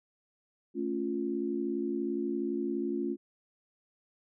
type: chord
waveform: sine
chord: A augmented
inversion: none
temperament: equal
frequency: 220 / 277.2 / 349.2 Hz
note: A3 / C#4 / E#4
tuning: 0 / 0 / 0 cents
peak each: -36 / -34 / -33 dBFS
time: 0.74-3.17 s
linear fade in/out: 50 ms
effects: none